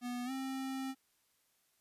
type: tone with pitch glide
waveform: square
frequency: 244.9 to 265.5 Hz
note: B3 to C4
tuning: -14 to +25 cents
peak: -38 dBFS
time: 0.01-0.95 s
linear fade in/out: 50 ms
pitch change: +139 cents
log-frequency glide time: 0.25-0.31 s
effects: white hiss -75 dBFS RMS until 1.8 s + resampled to 32000 Hz